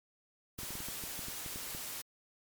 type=noise; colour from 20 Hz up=white; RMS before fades=-42 dBFS; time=0.58-2.02 s; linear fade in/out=10 ms
type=clicks; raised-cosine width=3 ms; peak=-33 dBFS; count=12; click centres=0.589 / 0.633 / 0.706 / 0.754 / 0.804 / 0.886 / 1.038 / 1.192 / 1.284 / 1.462 / 1.559 / 1.749 s
effects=MP3 96 kbps